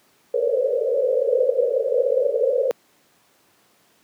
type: band-pass noise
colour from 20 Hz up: white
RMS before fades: -20 dBFS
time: 0.34-2.71 s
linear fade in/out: 0 ms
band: 460 to 550 Hz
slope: 96 dB/octave
effects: pink hiss -59 dBFS RMS until 4.03 s + high-pass 200 Hz 12 dB/octave